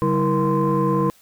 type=tone cluster; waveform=sine; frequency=141.8 / 192.4 / 324.3 / 472.4 / 1037 Hz; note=C#3 / G3 / E4 / A#4 / C6; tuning=+40 / -32 / -28 / +23 / -16 cents; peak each=-22 dBFS; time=0.02-1.1 s; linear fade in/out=0 ms; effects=tanh soft clip ceiling -10 dBFS + white hiss -54 dBFS RMS until 1.21 s

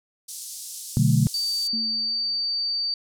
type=band-pass noise; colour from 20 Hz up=white; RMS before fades=-37 dBFS; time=0.28-1.68 s; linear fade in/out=10 ms; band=4600 to 11000 Hz; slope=24 dB/octave
type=chord; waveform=sine; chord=B minor seventh; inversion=none; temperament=equal; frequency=123.47 / 146.83 / 185 / 220 Hz; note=B2 / D3 / F#3 / A3; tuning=0 / 0 / 0 / 0 cents; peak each=-20 / -20 / -25 / -24 dBFS; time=0.97-1.27 s; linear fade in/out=0 ms
type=tone; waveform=sine; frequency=4611 Hz; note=D8; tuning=33 cents flat; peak=-23 dBFS; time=1.34-2.94 s; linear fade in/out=2 ms
type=tone with exponential decay; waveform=sine; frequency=225.1 Hz; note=A3; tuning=40 cents sharp; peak=-28 dBFS; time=1.73-2.52 s; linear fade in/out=5 ms; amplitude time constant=170 ms
effects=none

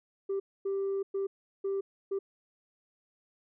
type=tone bursts at uneven times; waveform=sine; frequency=392 Hz; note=G4; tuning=in tune; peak=-27 dBFS; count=5; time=0.29-0.4 / 0.65-1.03 / 1.14-1.27 / 1.64-1.81 / 2.11-2.19 s; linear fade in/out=10 ms; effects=tanh soft clip ceiling -27 dBFS

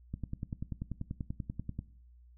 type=click train; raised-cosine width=5 ms; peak=-24 dBFS; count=18; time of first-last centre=0.14-1.79 s; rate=10.3 Hz; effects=noise-tail reverb RT60 0.6 s tail -19 dB re dry + added 60 Hz sine -55 dBFS peak until 2.37 s

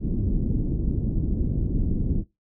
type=low-pass noise; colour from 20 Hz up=pink; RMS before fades=-24 dBFS; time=0-2.24 s; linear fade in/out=50 ms; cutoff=300 Hz; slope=24 dB/octave; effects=noise-tail reverb RT60 0.2 s tail -18 dB re dry

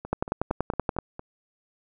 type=two click trains; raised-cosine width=1 ms; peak=-10 / -22 dBFS; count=10 / 6; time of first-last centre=0.13-0.987 / 0.05-1.194 s; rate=10.5 / 4.37 Hz; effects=none

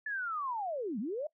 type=linear two-way sweep; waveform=sine; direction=down then up; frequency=1745 to 187.3 to 634 Hz; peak=-33 dBFS; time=0.06-1.27 s; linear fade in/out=5 ms; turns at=0.99 s; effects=noise-tail reverb RT60 0.1 s tail -21 dB re dry

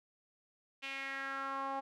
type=tone with band-pass filter sweep; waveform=sawtooth; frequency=271.8 Hz; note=C#4; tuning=34 cents flat; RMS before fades=-40 dBFS; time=0.82-1.81 s; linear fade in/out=20 ms; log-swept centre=2700 to 860 Hz; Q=3.7; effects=none

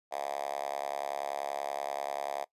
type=tone with high-pass filter; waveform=5% pulse; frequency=70.4 Hz; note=C#2; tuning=27 cents sharp; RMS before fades=-36 dBFS; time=0.11-2.45 s; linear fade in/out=20 ms; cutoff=690 Hz; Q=4.4; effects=noise-tail reverb RT60 0.1 s tail -20 dB re dry + resampled to 32000 Hz

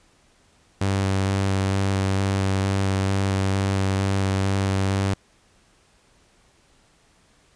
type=tone with vibrato; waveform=sawtooth; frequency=97 Hz; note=G2; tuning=18 cents flat; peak=-16 dBFS; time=0.81-5.14 s; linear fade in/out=5 ms; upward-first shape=square; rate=2.2 Hz; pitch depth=10 cents each way; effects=pink hiss -59 dBFS RMS until 7.55 s + resampled to 22050 Hz

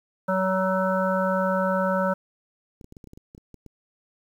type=harmonic tone; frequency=188.3 Hz; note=F#3; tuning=31 cents sharp; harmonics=1 / 3 / 5 / 7 / 8; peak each=-26 / -24 / -29 / -29 / -32 dBFS; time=0.28-2.14 s; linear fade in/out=10 ms
type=clicks; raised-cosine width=3 ms; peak=-31 dBFS; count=12; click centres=2.812 / 2.844 / 2.924 / 2.968 / 3.042 / 3.073 / 3.134 / 3.175 / 3.349 / 3.379 / 3.543 / 3.663 s
effects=9-bit

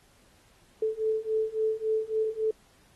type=beating tone pair; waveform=sine; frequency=436.1 / 439.7 Hz; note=A4 / A4; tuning=-15 / -1 cents; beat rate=3.6 Hz; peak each=-29 / -28 dBFS; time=0.82-2.51 s; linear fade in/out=5 ms; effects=pink hiss -62 dBFS RMS until 2.95 s + AAC 32 kbps

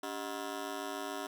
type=ring-modulated tone; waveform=15% pulse; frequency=338.8 Hz; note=E4; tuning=48 cents sharp; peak=-28 dBFS; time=0.03-1.27 s; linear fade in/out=5 ms; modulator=53.5 Hz; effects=none

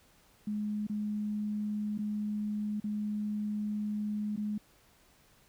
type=tone with dropouts; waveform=sine; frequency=209.8 Hz; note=G#3; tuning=18 cents sharp; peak=-31 dBFS; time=0.47-4.58 s; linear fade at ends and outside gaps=5 ms; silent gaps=0.869-0.896 / 1.978-1.988 / 2.801-2.84 / 4.362-4.374 s; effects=pink hiss -64 dBFS RMS until 5.48 s

